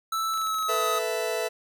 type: tone with pitch glide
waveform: square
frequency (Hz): 1318.5 to 1266.3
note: E6 to D#6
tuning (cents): 0 to +30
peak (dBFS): -26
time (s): 0.12-0.99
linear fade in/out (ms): 5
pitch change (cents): -70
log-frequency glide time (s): 0.31-0.84
type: clicks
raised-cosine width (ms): 0.2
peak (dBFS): -28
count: 12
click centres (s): 0.338 / 0.375 / 0.416 / 0.47 / 0.544 / 0.586 / 0.626 / 0.69 / 0.742 / 0.823 / 0.867 / 0.958
type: chord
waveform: 40% pulse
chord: A suspended second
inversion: none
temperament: just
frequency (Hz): 440 / 495 / 660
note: A4 / B4 / E5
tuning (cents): 0 / +4 / +2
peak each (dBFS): -30 / -31 / -29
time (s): 0.68-1.49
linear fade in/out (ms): 20
effects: none